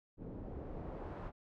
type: noise with low-pass filter sweep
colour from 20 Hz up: pink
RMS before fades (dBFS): -45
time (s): 0.17-1.32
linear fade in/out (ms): 50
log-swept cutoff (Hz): 370 to 1100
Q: 0.95
effects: none